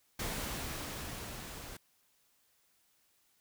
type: noise with level ramp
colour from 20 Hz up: pink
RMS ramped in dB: -37 to -47 dBFS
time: 0.19-1.77 s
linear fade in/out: 5 ms
effects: white hiss -72 dBFS RMS until 3.4 s